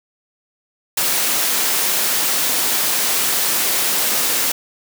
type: high-pass noise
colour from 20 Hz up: white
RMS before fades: -18 dBFS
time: 0.97-4.52 s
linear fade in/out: 5 ms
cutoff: 200 Hz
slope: 12 dB/octave
effects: none